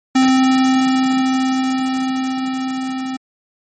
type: tone with level ramp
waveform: square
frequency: 261.3 Hz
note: C4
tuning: 2 cents flat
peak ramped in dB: -10 to -22 dBFS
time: 0.15-3.17 s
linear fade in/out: 10 ms
effects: MP3 32 kbps